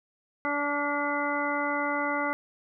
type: harmonic tone with a mistuned harmonic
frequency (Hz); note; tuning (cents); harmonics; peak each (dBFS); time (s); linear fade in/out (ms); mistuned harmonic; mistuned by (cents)
289.4; D4; -25; 1 / 2 / 3 / 4 / 5 / 7; -33 / -33 / -33 / -33 / -33 / -33; 0.45-2.33; 0; 5; -18
effects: none